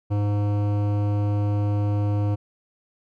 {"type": "tone with hard clipping", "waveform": "sine", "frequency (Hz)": 102.9, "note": "G#2", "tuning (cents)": -16, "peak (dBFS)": -22, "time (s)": [0.1, 2.36], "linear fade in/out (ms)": 20, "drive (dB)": 15, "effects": []}